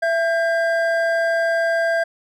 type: tone pair together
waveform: triangle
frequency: 666.9 / 1600 Hz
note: E5 / G6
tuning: +20 / +35 cents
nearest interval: octave + minor third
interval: 1515 cents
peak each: -16 / -20 dBFS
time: 0.02-2.04 s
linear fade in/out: 10 ms
effects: none